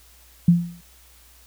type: tone with exponential decay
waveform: sine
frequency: 172.4 Hz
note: F3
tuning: 22 cents flat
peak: -8 dBFS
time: 0.48-0.81 s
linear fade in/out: 5 ms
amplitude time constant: 71 ms
effects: added 60 Hz sine -53 dBFS peak until 1.46 s + white hiss -53 dBFS RMS until 1.46 s